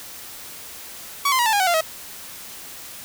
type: tone with pitch steps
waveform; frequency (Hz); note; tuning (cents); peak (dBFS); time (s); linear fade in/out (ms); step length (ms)
sawtooth; 1126 / 1038.5 / 957.9 / 883.4 / 814.8 / 751.5 / 693.1 / 639.3; C#6 / C6 / A#5 / A5 / G#5 / F#5 / F5 / D#5; +27 / -13 / +47 / +7 / -33 / +27 / -13 / +47; -13; 1.25-1.81; 5; 70
effects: white hiss -38 dBFS RMS until 3.04 s